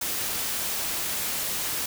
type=noise; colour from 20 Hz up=white; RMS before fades=-29 dBFS; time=0.01-1.86 s; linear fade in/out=5 ms; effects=none